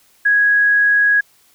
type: tone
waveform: sine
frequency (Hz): 1660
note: G#6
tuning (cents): -1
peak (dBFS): -10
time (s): 0.25-1.21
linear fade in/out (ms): 10
effects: white hiss -54 dBFS RMS until 1.54 s